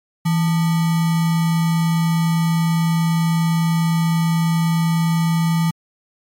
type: tone with sample-and-hold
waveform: sine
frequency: 164.81 Hz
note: E3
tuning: in tune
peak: -14 dBFS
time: 0.25-5.71 s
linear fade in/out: 10 ms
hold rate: 1050 Hz
effects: MP3 64 kbps